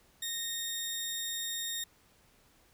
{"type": "tone pair together", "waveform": "sawtooth", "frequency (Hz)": [1848, 3696], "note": ["A#6", "A#7"], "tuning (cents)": [-16, -16], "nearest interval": "octave", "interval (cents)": 1200, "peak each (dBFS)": [-39, -31], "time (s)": [0.22, 1.84], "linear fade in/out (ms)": 5, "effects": ["pink hiss -65 dBFS RMS until 2.73 s"]}